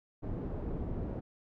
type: low-pass noise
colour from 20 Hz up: pink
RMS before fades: -37 dBFS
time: 0.22-1.21 s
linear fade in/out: 20 ms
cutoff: 450 Hz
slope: 12 dB/octave
effects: none